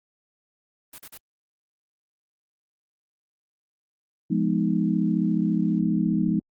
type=noise bursts; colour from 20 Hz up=white; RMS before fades=-42 dBFS; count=3; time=0.93-1.176 s; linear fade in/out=5 ms; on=54 ms; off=42 ms
type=chord; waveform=sine; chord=F half-diminished seventh; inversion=none; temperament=equal with one note detuned; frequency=173.11 / 207.7 / 246.9 / 311.1 Hz; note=F3 / Ab3 / Cb4 / Eb4; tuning=-15 / 0 / 0 / 0 cents; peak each=-25 / -24 / -28 / -27 dBFS; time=4.3-6.4 s; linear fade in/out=10 ms
effects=Opus 32 kbps